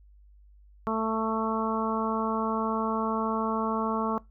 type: harmonic tone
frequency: 221.7 Hz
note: A3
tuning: 13 cents sharp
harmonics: 1 / 2 / 3 / 4 / 5 / 6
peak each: -30 / -32 / -35 / -34 / -31 / -37 dBFS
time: 0.87-4.18 s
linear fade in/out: 0 ms
effects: noise-tail reverb RT60 0.2 s tail -21 dB re dry + added 50 Hz sine -52 dBFS peak until 4.3 s